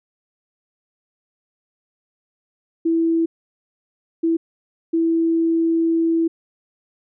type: tone bursts at uneven times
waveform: sine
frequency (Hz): 329.6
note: E4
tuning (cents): 0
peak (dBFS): -15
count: 3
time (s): 2.85-3.26 / 4.23-4.37 / 4.93-6.28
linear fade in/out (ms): 10
effects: none